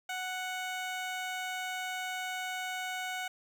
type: tone with notch filter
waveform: 15% pulse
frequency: 740 Hz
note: F#5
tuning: in tune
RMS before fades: -37 dBFS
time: 0.09-3.28 s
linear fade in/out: 5 ms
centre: 11000 Hz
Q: 2
effects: none